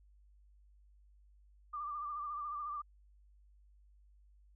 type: tone with vibrato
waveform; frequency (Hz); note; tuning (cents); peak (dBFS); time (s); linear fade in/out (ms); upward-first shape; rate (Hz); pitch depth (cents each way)
sine; 1184; D6; +14; -38; 1.73-2.82; 10; sine; 14; 49
effects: added 50 Hz sine -61 dBFS peak until 4.55 s